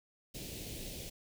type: band-stop noise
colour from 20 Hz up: pink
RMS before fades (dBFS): -44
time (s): 0.34-1.1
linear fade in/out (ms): 10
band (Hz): 580 to 2500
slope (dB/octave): 24
effects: none